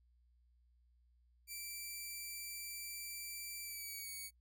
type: tone with pitch glide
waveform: 5% pulse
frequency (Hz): 2337 to 2237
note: D7 to C#7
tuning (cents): -9 to +15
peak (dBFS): -35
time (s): 1.47-4.31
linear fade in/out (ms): 50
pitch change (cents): -76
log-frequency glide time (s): 3.63-4.09
effects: noise-tail reverb RT60 0.1 s tail -25 dB re dry + added 60 Hz sine -68 dBFS peak until 4.4 s